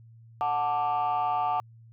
sine chord, D major, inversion first, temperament just, 734.2 / 881 / 1174.7 Hz, F#5 / A5 / D6, -14 / +2 / 0 cents, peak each -26 / -27 / -29 dBFS, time 0.41-1.6 s, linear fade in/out 0 ms, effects tanh soft clip ceiling -20 dBFS + added 114 Hz sine -49 dBFS peak until 1.92 s

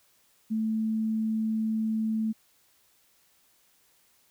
sine tone, 220 Hz, A3, in tune, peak -25 dBFS, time 0.5-2.33 s, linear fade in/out 20 ms, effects white hiss -65 dBFS RMS until 4.3 s

